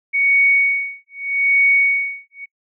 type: tone with tremolo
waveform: sine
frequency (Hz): 2232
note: C#7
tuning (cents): +11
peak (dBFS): -10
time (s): 0.13-2.46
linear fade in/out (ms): 20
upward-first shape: sine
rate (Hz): 0.81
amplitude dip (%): 100
effects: noise-tail reverb RT60 0.1 s tail -26 dB re dry